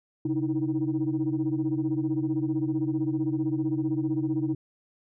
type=tone cluster; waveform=sine; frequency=134.9 / 309.5 / 325 Hz; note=C#3 / D#4 / E4; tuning=-47 / -9 / -24 cents; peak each=-30 / -27 / -28 dBFS; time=0.25-4.55 s; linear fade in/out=5 ms; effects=tanh soft clip ceiling -18 dBFS